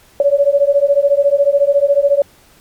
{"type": "beating tone pair", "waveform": "sine", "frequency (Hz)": [559, 573], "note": ["C#5", "D5"], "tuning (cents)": [14, -43], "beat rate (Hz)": 14, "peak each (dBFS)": -12, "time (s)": [0.2, 2.22], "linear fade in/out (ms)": 2, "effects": ["pink hiss -48 dBFS RMS until 2.6 s", "MP3 96 kbps"]}